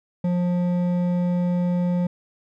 triangle tone with hard clipping, 177.2 Hz, F3, 25 cents sharp, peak -21 dBFS, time 0.24-2.07 s, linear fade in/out 5 ms, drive 12 dB, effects none

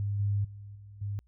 sine tone with level steps, 101.4 Hz, G#2, 41 cents flat, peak -28 / -25 / -42 / -46 / -31 dBFS, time 0-1.19 s, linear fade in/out 0 ms, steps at 0.19 / 0.44 / 0.75 / 1.01 s, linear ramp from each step 10 ms, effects added 60 Hz sine -61 dBFS peak until 1.27 s

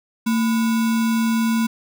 sine tone with sample-and-hold, 226.6 Hz, A#3, 49 cents flat, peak -16 dBFS, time 0.26-1.67 s, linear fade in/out 10 ms, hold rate 1225 Hz, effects none

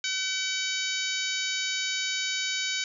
harmonic tone, 760 Hz, F#5, 46 cents sharp, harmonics 2 / 3 / 4 / 5 / 6 / 7 / 8 / 9, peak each -36 / -33 / -35 / -34 / -36 / -39 / -38 / -37 dBFS, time 0.04-2.84 s, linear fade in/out 2 ms, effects none

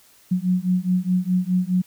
sine beating tone pair, 180 / 184.8 Hz, F#3 / F#3, -47 / -2 cents, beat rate 4.8 Hz, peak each -21 dBFS, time 0.31-1.82 s, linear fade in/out 10 ms, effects white hiss -54 dBFS RMS until 1.86 s

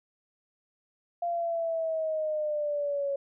sine linear sweep, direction down, 694 to 554.4 Hz, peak -27 dBFS, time 1.22-3.16 s, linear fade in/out 5 ms, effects none

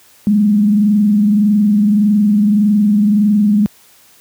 sine tone with frequency modulation, 207.7 Hz, G#3, in tune, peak -8 dBFS, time 0.27-3.66 s, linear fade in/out 0 ms, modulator 21.7 Hz, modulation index 0.45, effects white hiss -47 dBFS RMS until 4.2 s + high-pass 60 Hz 12 dB/octave

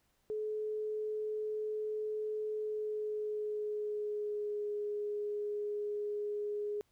sine tone with pitch glide, 428.4 to 415.5 Hz, A4 to G#4, -46 to +1 cents, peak -34 dBFS, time 0.3-6.81 s, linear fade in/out 0 ms, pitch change -53 cents, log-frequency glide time 2.53-4.71 s, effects pink hiss -75 dBFS RMS until 6.91 s

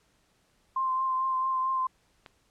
sine tone with vibrato, 1046.5 Hz, C6, in tune, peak -25 dBFS, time 0.76-1.87 s, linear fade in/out 5 ms, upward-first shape triangle, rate 4.5 Hz, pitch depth 22 cents each way
click, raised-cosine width 0.3 ms, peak -29 dBFS, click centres 2.262 s
effects pink hiss -68 dBFS RMS until 2.5 s + low-pass 10000 Hz 12 dB/octave

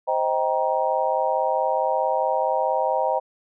sine chord, C minor seventh, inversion none, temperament just, 523.3 / 627.9 / 784.9 / 941.9 Hz, C5 / Eb5 / G5 / Bb5, 0 / +16 / +2 / +18 cents, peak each -25 dBFS, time 0.07-3.2 s, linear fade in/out 20 ms, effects none

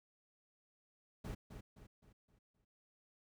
brown noise with echo, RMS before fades -44 dBFS, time 1.24-1.35 s, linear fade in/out 10 ms, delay 260 ms, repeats 5, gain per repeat -7 dB, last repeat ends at 2.65 s, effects none

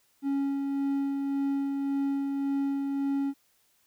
triangle tone with tremolo, 277.2 Hz, C#4, in tune, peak -23 dBFS, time 0.22-3.34 s, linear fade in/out 50 ms, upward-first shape sine, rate 1.8 Hz, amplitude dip 30%, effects white hiss -68 dBFS RMS until 3.86 s

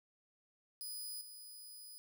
10% pulse tone with level steps, 4978 Hz, D#8, in tune, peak -36 / -44 dBFS, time 0.81-1.98 s, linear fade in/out 0 ms, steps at 1.21 s, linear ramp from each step 2 ms, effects none

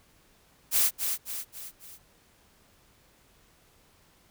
blue noise with echo, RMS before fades -23 dBFS, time 0.71-0.91 s, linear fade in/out 50 ms, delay 270 ms, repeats 4, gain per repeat -6 dB, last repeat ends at 1.99 s, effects pink hiss -62 dBFS RMS until 4.3 s

